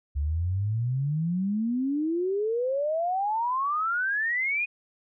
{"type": "exponential sweep", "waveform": "sine", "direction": "up", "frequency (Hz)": [69, 2501], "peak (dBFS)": -24, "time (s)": [0.15, 4.66], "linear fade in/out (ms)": 20, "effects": []}